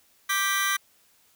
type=chord; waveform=sawtooth; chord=G major; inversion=second; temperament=just; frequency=1176 / 1568 / 1960 Hz; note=D6 / G6 / B6; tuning=+2 / 0 / -14 cents; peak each=-24 dBFS; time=0.29-0.77 s; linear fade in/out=10 ms; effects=white hiss -62 dBFS RMS until 1.35 s